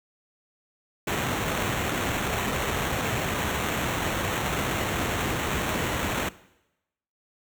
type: noise with sample-and-hold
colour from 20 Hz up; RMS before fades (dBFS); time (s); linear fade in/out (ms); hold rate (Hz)
pink; -27; 1.07-6.29; 5; 4900
effects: noise-tail reverb RT60 0.9 s tail -19 dB re dry + high-pass 60 Hz 12 dB/octave